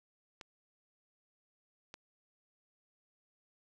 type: clicks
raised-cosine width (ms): 0.2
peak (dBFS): -29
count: 2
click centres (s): 0.412 / 1.941
effects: none

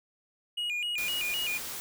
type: tone with vibrato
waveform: triangle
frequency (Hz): 2652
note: E7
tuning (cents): +10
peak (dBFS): -28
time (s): 0.57-1.58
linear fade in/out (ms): 10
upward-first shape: square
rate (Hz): 3.9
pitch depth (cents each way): 150
type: noise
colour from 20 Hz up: white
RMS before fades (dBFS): -38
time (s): 0.98-1.8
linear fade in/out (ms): 0
effects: none

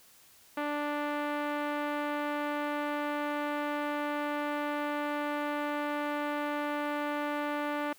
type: tone with low-pass filter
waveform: 5% pulse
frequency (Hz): 293.7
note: D4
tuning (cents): 0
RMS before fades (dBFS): -33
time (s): 0.57-7.93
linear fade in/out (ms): 5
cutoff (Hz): 1300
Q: 0.55
effects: white hiss -59 dBFS RMS until 7.98 s

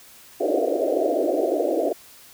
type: band-pass noise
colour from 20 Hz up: white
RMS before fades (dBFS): -22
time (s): 0.4-1.93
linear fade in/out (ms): 10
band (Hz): 280 to 690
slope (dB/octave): 96
effects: white hiss -48 dBFS RMS until 2.33 s

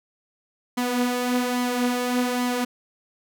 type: tone with flanger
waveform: sawtooth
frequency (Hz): 246.9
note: B3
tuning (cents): 0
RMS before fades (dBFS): -24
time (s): 0.77-2.65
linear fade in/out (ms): 10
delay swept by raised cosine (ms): 0.95 to 5.85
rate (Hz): 1.2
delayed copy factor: +0.5
effects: none

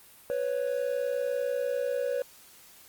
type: tone pair together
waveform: triangle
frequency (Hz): 494.3 / 554.4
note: B4 / C#5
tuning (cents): +1 / 0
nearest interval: major second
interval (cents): 199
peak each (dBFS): -28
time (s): 0.3-2.22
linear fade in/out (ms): 0
effects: white hiss -54 dBFS RMS until 2.88 s + Opus 32 kbps

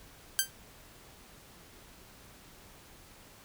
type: tone with exponential decay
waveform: 5% pulse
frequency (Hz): 1568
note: G6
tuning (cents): 0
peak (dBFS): -10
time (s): 0.39-0.51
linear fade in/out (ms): 0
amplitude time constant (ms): 24
effects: pink hiss -55 dBFS RMS until 3.44 s

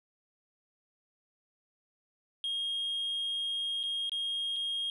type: tone with dropouts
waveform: sine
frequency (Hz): 3248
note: G#7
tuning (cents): -39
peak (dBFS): -29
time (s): 2.44-4.9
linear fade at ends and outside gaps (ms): 1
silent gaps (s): 3.831-3.836 / 4.095-4.118 / 4.561-4.564
effects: tanh soft clip ceiling -29 dBFS

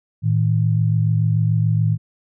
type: tone pair together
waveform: sine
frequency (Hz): 111.05 / 158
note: A2 / D#3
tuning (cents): +16 / +27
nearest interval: tritone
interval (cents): 611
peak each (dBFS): -16 / -19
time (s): 0.22-1.98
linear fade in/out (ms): 50
effects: none

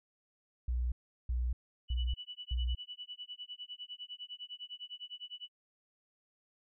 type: tone bursts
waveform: sine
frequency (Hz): 60.9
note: B1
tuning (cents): -24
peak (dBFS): -30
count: 4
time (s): 0.68-2.75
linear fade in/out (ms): 5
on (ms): 240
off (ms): 370
type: tone with tremolo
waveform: sine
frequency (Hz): 2960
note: F#7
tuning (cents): 0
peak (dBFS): -40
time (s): 1.88-5.49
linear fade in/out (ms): 50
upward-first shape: sine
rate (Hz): 9.9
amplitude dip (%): 100
effects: none

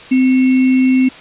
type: tone with sample-and-hold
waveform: sine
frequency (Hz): 258.4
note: C4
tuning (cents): -21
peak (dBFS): -8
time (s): 0.11-1.09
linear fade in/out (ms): 10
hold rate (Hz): 2450
effects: white hiss -35 dBFS RMS until 1.2 s + resampled to 8000 Hz

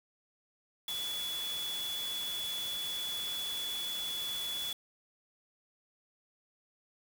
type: tone in noise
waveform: sine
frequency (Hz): 3419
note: G#7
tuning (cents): +50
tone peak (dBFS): -35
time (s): 0.88-4.73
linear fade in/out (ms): 2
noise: white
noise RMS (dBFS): -43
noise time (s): 0.88-4.73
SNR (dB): +5
effects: none

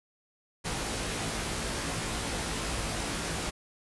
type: noise with comb filter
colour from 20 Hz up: pink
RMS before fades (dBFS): -33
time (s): 0.64-3.51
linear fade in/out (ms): 20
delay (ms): 18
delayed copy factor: +0.75
effects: resampled to 24000 Hz

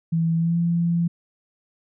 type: tone with pitch glide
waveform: sine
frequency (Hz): 164.7 to 170.11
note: E3 to F3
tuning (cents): -1 to -45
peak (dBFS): -18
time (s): 0.12-1.08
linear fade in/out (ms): 10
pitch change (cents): +56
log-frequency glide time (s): 0.37-0.57
effects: none

